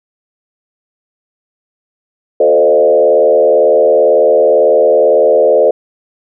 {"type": "tone with frequency modulation", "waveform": "sine", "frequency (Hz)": 523.3, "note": "C5", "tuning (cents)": 0, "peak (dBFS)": -5, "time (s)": [2.4, 5.71], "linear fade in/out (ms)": 5, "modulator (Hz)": 78, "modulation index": 1.4, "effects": []}